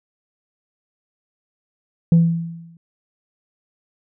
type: tone with exponential decay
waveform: sine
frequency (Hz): 167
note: E3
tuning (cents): +23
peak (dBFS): -5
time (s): 2.12-2.77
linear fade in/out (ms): 2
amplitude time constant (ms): 140
effects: tanh soft clip ceiling -7 dBFS